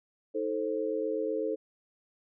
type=chord; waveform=sine; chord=A diminished; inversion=second; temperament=just; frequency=316.8 / 440 / 528 Hz; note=Eb4 / A4 / C5; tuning=+31 / 0 / +16 cents; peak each=-35 / -31 / -34 dBFS; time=0.34-1.56 s; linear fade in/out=20 ms; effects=none